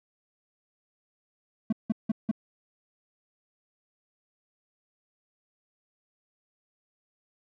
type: tone bursts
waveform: triangle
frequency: 220 Hz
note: A3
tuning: in tune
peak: -20 dBFS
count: 4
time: 1.7-2.314 s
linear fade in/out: 5 ms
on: 26 ms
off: 170 ms
effects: none